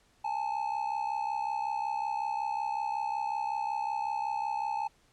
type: ring-modulated tone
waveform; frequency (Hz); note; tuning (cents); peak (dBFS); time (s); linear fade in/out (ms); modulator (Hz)
triangle; 856; A5; -48; -25; 0.24-4.88; 10; 32.7
effects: pink hiss -66 dBFS RMS until 5.12 s + low-pass 9000 Hz 12 dB/octave